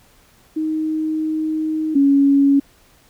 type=tone pair in turn; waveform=sine; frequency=313.1 / 278.9 Hz; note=D#4 / C#4; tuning=+11 / +11 cents; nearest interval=major second; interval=200 cents; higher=first; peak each=-18 / -10 dBFS; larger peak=second; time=0.56-1.95 / 1.95-2.6 s; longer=first; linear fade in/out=10 ms; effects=pink hiss -53 dBFS RMS until 3.09 s